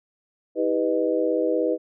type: tone cluster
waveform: sine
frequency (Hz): 322.3 / 399.1 / 495.5 / 618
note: E4 / G4 / B4 / D#5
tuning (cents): -39 / +31 / +6 / -12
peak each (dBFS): -25 / -27 / -23 / -28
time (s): 0.55-1.78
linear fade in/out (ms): 50
effects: none